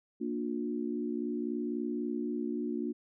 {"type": "chord", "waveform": "sine", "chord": "Bb major", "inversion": "none", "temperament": "equal with one note detuned", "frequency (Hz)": [233.1, 293.7, 357.4], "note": ["Bb3", "D4", "F4"], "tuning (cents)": [0, 0, 40], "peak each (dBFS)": [-35, -36, -37], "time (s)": [0.2, 2.93], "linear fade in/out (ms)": 20, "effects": []}